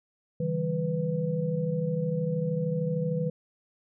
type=tone cluster; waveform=sine; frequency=141 / 161.2 / 194.3 / 495.7 Hz; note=C#3 / E3 / G3 / B4; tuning=+30 / -38 / -15 / +6 cents; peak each=-36 / -28 / -35 / -31 dBFS; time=0.4-3.3 s; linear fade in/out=5 ms; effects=none